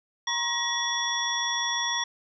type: tone cluster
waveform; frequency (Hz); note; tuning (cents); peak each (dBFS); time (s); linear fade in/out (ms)
sine; 945 / 1071 / 1899 / 3429 / 5620; A#5 / C6 / A#6 / A7 / F8; +23 / +40 / +32 / -45 / +10; -33 / -36 / -31 / -29 / -32; 0.27-2.04; 5
effects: none